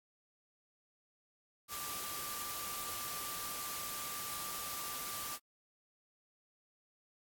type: tone in noise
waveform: sine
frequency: 1179 Hz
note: D6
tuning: 6 cents sharp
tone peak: -46 dBFS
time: 1.68-5.39 s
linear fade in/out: 50 ms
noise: white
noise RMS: -42 dBFS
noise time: 1.68-5.39 s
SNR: -7 dB
effects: AAC 64 kbps